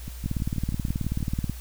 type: two click trains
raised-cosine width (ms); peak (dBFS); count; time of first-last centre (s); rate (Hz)
5; -21 / -14; 8 / 24; 0.08-1.205 / 0.26-1.497; 6.22 / 18.6
effects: added 60 Hz sine -36 dBFS peak until 1.6 s + white hiss -47 dBFS RMS until 1.6 s